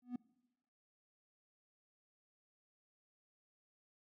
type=tone with exponential growth; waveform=triangle; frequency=246 Hz; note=B3; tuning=7 cents flat; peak=-33 dBFS; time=0.02-0.16 s; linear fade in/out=5 ms; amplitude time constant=30 ms; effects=noise-tail reverb RT60 1.0 s tail -22 dB re dry